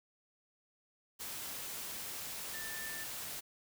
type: tone in noise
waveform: sine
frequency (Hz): 1776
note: A6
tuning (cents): +16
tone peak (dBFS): -44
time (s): 2.53-3.05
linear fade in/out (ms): 20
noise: white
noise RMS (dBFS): -43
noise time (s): 1.19-3.41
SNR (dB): -4
effects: none